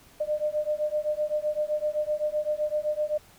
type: beating tone pair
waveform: sine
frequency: 600 / 607.8 Hz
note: D5 / D#5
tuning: +37 / -41 cents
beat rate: 7.8 Hz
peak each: -28 dBFS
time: 0.2-3.18 s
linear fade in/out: 10 ms
effects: pink hiss -55 dBFS RMS until 3.38 s